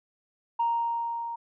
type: tone with level ramp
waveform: sine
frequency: 932.3 Hz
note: A#5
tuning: in tune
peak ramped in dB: -21 to -32 dBFS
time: 0.59-1.36 s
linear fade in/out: 10 ms
effects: tanh soft clip ceiling -18 dBFS